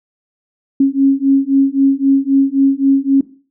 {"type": "beating tone pair", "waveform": "sine", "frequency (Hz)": [271.2, 275], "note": ["C#4", "C#4"], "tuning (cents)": [-38, -14], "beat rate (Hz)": 3.8, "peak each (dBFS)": -12, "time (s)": [0.8, 3.21], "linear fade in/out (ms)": 5, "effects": ["noise-tail reverb RT60 0.4 s tail -17 dB re dry"]}